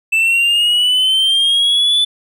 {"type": "linear sweep", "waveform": "triangle", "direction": "up", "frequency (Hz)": [2637, 3495], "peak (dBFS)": -9, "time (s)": [0.12, 2.05], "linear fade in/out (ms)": 10, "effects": []}